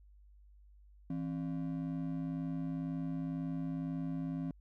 triangle ring-modulated tone, 215.9 Hz, A3, 33 cents flat, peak -30 dBFS, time 1.1-4.51 s, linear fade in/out 2 ms, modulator 51 Hz, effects added 50 Hz sine -57 dBFS peak until 4.6 s

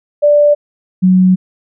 sine tone pair in turn, 587.3 / 184.99 Hz, D5 / F#3, 0 / 0 cents, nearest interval octave + minor sixth, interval 2000 cents, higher first, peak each -5 dBFS, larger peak neither, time 0.22-0.55 / 1.02-1.36 s, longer second, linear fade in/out 20 ms, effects none

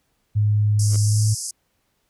sine tone with pitch glide, 105 to 107.39 Hz, G#2 to A2, +19 to -42 cents, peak -15 dBFS, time 0.35-1.35 s, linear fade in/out 20 ms, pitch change +39 cents, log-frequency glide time 1.04-1.23 s
pink band-pass noise, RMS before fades -30 dBFS, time 0.79-1.51 s, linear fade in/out 5 ms, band 4900 to 11000 Hz, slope 96 dB/octave
10% pulse tone with exponential growth, 86.1 Hz, F2, 24 cents flat, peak -24 dBFS, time 0.84-0.96 s, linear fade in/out 5 ms, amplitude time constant 25 ms
effects pink hiss -69 dBFS RMS until 2.09 s

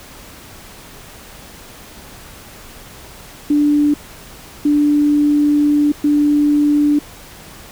sine tone bursts at uneven times, 293.7 Hz, D4, in tune, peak -10 dBFS, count 3, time 3.5-3.94 / 4.65-5.92 / 6.04-6.99 s, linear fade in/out 5 ms, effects pink hiss -38 dBFS RMS until 7.71 s

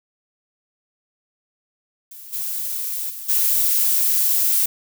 violet noise with level steps, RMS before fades -39 / -26 / -33 / -18 dBFS, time 2.11-4.66 s, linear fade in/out 5 ms, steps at 2.32 / 3.09 / 3.28 s, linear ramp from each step 20 ms, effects none

